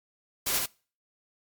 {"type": "noise with echo", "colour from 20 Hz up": "white", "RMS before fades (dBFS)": -28, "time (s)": [0.46, 0.59], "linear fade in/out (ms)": 10, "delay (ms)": 72, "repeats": 1, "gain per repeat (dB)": -2, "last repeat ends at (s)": 0.662, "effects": ["noise-tail reverb RT60 0.4 s tail -25 dB re dry", "MP3 96 kbps"]}